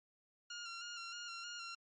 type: tone with vibrato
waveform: 15% pulse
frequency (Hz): 1396.9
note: F6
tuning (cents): 0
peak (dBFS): -38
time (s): 0.5-1.75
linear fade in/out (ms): 5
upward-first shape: square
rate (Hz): 3.2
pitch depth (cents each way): 30
effects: MP3 32 kbps